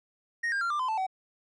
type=tone with pitch steps; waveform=triangle; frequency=1864.7 / 1604.7 / 1380.9 / 1188.3 / 1022.6 / 880 / 757.3 Hz; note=A#6 / G6 / F6 / D6 / C6 / A5 / F#5; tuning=0 / +40 / -20 / +20 / -40 / 0 / +40 cents; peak=-25 dBFS; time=0.43-1.067 s; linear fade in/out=10 ms; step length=91 ms; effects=resampled to 22050 Hz